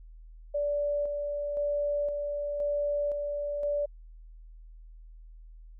sine tone with tremolo, 581 Hz, D5, 19 cents flat, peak -26 dBFS, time 0.54-3.86 s, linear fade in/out 10 ms, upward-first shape square, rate 0.97 Hz, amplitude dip 35%, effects added 40 Hz sine -46 dBFS peak until 5.79 s

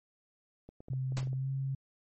clicks, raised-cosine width 2 ms, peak -35 dBFS, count 8, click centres 0.69 / 0.805 / 0.884 / 0.934 / 1.122 / 1.23 / 1.272 / 1.331 s
sine tone with pitch glide, 130.81 to 135.03 Hz, C3 to C#3, 0 to -45 cents, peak -31 dBFS, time 0.9-1.75 s, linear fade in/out 5 ms, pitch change +55 cents, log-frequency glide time 1.34-1.49 s
pink noise with exponential decay, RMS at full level -36 dBFS, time 1.17-1.3 s, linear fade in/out 0 ms, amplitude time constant 27 ms
effects MP3 32 kbps

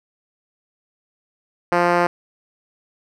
5% pulse tone with band-pass filter, 174.61 Hz, F3, in tune, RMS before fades -17 dBFS, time 1.72-2.07 s, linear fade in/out 2 ms, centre 530 Hz, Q 0.64, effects none

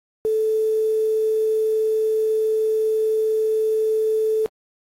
sine tone with quantisation, 436.9 Hz, A4, 12 cents flat, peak -17 dBFS, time 0.25-4.46 s, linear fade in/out 0 ms, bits 7, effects AAC 48 kbps

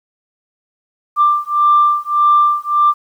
sine beating tone pair, 1183 / 1184.7 Hz, D6 / D6, +12 / +15 cents, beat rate 1.7 Hz, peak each -12 dBFS, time 1.16-2.94 s, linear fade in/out 50 ms, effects tanh soft clip ceiling -2 dBFS + 8-bit

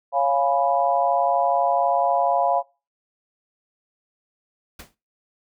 sine chord, C# dominant seventh, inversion none, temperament equal, 554.4 / 698.5 / 830.6 / 987.8 Hz, C#5 / E#5 / G#5 / B5, 0 / 0 / 0 / 0 cents, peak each -24 / -20 / -24 / -25 dBFS, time 0.12-2.63 s, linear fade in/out 50 ms
pink noise with exponential decay, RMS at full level -35 dBFS, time 4.79-4.95 s, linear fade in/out 5 ms, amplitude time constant 33 ms
effects noise-tail reverb RT60 0.3 s tail -22 dB re dry

